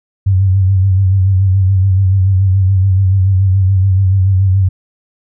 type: tone with vibrato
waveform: sine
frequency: 95.4 Hz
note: G2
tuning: 47 cents flat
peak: -7 dBFS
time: 0.26-4.69 s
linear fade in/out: 10 ms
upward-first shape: sine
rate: 7 Hz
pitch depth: 56 cents each way
effects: none